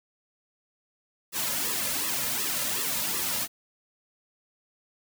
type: noise with flanger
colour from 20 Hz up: white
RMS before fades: -29 dBFS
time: 1.32-3.48 s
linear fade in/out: 50 ms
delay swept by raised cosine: 1.3 to 2.7 ms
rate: 2.7 Hz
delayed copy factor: -0.8
effects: none